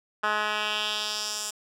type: tone with band-pass filter sweep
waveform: 10% pulse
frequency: 211.5 Hz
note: G#3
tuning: 32 cents sharp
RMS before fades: -29 dBFS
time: 0.23-1.51 s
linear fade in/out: 10 ms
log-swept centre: 1500 to 7500 Hz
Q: 2
effects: none